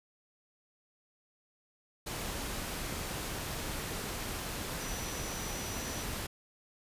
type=tone in noise; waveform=sine; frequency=5900 Hz; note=F#8; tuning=6 cents flat; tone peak=-45 dBFS; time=4.8-6.04 s; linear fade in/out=10 ms; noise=pink; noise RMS=-38 dBFS; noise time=2.06-6.27 s; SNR=-10 dB; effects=resampled to 32000 Hz